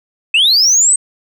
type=linear sweep; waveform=sine; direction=up; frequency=2522 to 8372 Hz; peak=-5 dBFS; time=0.34-0.96 s; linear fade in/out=5 ms; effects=tanh soft clip ceiling -6 dBFS